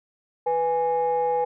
sine tone pair together, 493.9 / 830.6 Hz, B4 / G#5, 0 / 0 cents, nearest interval major sixth, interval 900 cents, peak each -22 dBFS, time 0.46-1.45 s, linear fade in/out 10 ms, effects tanh soft clip ceiling -15 dBFS

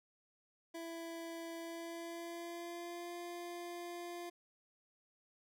25% pulse tone with pitch glide, 332.8 to 347.7 Hz, E4 to F4, +17 to -8 cents, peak -40 dBFS, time 0.74-4.3 s, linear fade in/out 10 ms, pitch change +75 cents, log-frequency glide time 1.57-3.14 s, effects none

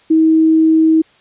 sine tone, 319.4 Hz, D#4, 45 cents sharp, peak -7 dBFS, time 0.1-1.02 s, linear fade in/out 10 ms, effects white hiss -50 dBFS RMS until 1.2 s + resampled to 8000 Hz

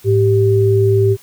sine tone pair together, 107.3 / 390.4 Hz, A2 / G4, -43 / -7 cents, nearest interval octave + minor seventh, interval 2236 cents, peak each -12 dBFS, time 0.04-1.17 s, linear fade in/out 50 ms, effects white hiss -45 dBFS RMS until 1.22 s

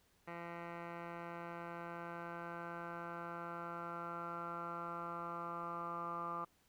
10% pulse tone with low-pass filter sweep, 170.7 Hz, F3, 39 cents flat, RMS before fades -45 dBFS, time 0.27-6.45 s, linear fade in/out 10 ms, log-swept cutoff 1800 to 1200 Hz, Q 9.5, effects pink hiss -73 dBFS RMS until 6.68 s

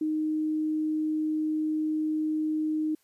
sine tone, 309.9 Hz, D#4, 7 cents flat, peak -25 dBFS, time 0.01-2.95 s, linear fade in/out 5 ms, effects white hiss -68 dBFS RMS until 3.03 s + resampled to 32000 Hz

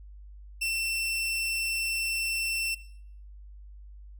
sawtooth tone, 2690 Hz, E7, 34 cents sharp, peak -24 dBFS, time 0.61-2.75 s, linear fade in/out 10 ms, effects noise-tail reverb RT60 0.6 s tail -18 dB re dry + added 50 Hz sine -44 dBFS peak until 4.19 s

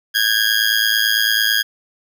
20% pulse tone with amplitude modulation, 1635 Hz, G#6, 28 cents flat, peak -6 dBFS, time 0.14-1.63 s, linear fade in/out 20 ms, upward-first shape sine, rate 109 Hz, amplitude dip 80%, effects none

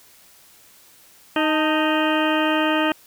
harmonic tone with a mistuned harmonic, 311.1 Hz, D#4, in tune, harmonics 1 / 2 / 3 / 4 / 5 / 6 / 8 / 9 / 10, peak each -21 / -24 / -26 / -27 / -28 / -29 / -30 / -31 / -31 dBFS, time 1.36-2.92 s, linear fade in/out 2 ms, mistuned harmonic 3, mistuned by -59 cents, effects white hiss -51 dBFS RMS until 3.06 s

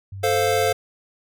sine tone, 97.5 Hz, G2, 9 cents flat, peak -31 dBFS, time 0.12-0.73 s, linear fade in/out 5 ms
square chord, F major, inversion first, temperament equal, 440 / 523.3 / 698.5 Hz, A4 / C5 / F5, 0 / 0 / 0 cents, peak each -23 dBFS, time 0.23-0.73 s, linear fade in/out 10 ms
effects none

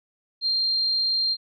sine tone, 4186 Hz, C8, in tune, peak -20 dBFS, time 0.41-1.37 s, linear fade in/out 50 ms, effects MP3 96 kbps

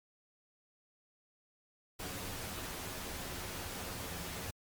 pink noise with comb filter, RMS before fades -42 dBFS, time 1.99-4.51 s, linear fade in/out 10 ms, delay 11 ms, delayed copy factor +0.5, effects MP3 96 kbps

